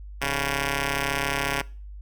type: ring-modulated tone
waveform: 5% pulse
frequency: 141.9 Hz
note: C#3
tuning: 41 cents sharp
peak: -10 dBFS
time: 0.21-1.62 s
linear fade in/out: 10 ms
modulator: 1260 Hz
effects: noise-tail reverb RT60 0.4 s tail -23 dB re dry + added 50 Hz sine -37 dBFS peak until 2.01 s